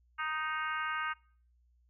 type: harmonic tone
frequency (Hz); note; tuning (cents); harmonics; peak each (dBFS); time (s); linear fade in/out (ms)
311.1; D#4; 0; 3 / 4 / 5 / 6 / 7 / 8 / 9; -43 / -36 / -37 / -45 / -43 / -50 / -46; 0.18-1.14; 20
effects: noise-tail reverb RT60 0.5 s tail -25 dB re dry + added 60 Hz sine -65 dBFS peak until 1.89 s